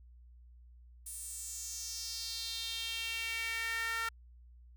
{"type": "tone with high-pass filter sweep", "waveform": "sawtooth", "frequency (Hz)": 456, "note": "A#4", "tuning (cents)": -38, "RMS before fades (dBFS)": -39, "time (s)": [1.06, 4.09], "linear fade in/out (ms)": 5, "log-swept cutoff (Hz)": [9600, 1500], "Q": 3.6, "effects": ["added 60 Hz sine -54 dBFS peak until 4.76 s"]}